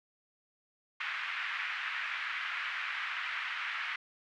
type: band-pass noise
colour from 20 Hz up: white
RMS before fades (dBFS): -37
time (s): 1-3.96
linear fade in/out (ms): 5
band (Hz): 1300 to 2400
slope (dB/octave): 24
effects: none